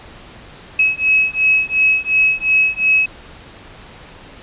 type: beating tone pair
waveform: sine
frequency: 2564 / 2566.8 Hz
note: E7 / E7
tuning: -49 / -47 cents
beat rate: 2.8 Hz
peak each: -15 dBFS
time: 0.79-3.06 s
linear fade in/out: 5 ms
effects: pink hiss -39 dBFS RMS until 4.42 s + resampled to 8000 Hz